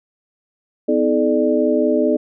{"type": "tone cluster", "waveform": "sine", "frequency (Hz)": [253.2, 318, 429.1, 595], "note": ["B3", "D#4", "A4", "D5"], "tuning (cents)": [43, 38, -43, 22], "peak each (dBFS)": -19, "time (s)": [0.88, 2.17], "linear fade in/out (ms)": 10, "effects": []}